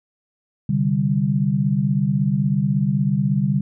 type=chord; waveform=sine; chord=C suspended second; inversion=none; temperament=just; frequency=130.81 / 147.16 / 196.22 Hz; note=C3 / D3 / G3; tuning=0 / +4 / +2 cents; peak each=-23 / -20 / -20 dBFS; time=0.69-3.61 s; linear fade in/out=5 ms; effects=none